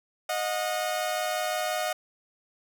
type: tone pair together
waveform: sawtooth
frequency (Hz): 619.4 / 725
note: D#5 / F#5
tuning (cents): -8 / -35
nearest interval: minor third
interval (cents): 273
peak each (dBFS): -26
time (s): 0.29-1.93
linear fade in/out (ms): 5
effects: none